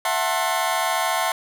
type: chord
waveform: sawtooth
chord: F# half-diminished seventh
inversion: third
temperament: just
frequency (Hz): 666 / 740 / 888 / 1065.6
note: E5 / F#5 / A5 / C6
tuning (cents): +18 / 0 / +16 / +31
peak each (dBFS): -22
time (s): 0.05-1.32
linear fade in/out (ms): 2
effects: none